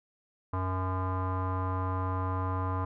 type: tone with low-pass filter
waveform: square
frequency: 93 Hz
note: F#2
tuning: 9 cents sharp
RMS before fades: -31 dBFS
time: 0.53-2.85 s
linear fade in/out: 5 ms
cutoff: 1100 Hz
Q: 7.1
effects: none